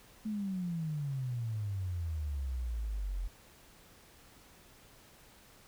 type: exponential sweep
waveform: sine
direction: down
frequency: 219.8 to 42.83 Hz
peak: -33 dBFS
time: 0.25-3.28 s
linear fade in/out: 10 ms
effects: pink hiss -59 dBFS RMS until 5.67 s